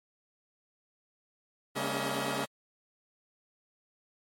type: tone cluster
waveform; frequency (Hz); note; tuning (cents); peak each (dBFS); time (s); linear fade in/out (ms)
10% pulse; 137 / 200.8 / 232.8 / 283.2 / 638; C#3 / G3 / A#3 / C#4 / D#5; -20 / +42 / -2 / +37 / +43; -29; 1.75-2.46; 20
effects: MP3 64 kbps